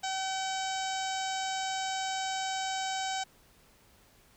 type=harmonic tone; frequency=764 Hz; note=G5; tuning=45 cents flat; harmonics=1 / 2 / 3 / 4 / 5 / 6 / 7 / 8 / 9 / 10; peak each=-33 / -40 / -44 / -42 / -43 / -47 / -45 / -47 / -45 / -45 dBFS; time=0.03-3.24 s; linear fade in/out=10 ms; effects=pink hiss -62 dBFS RMS until 4.36 s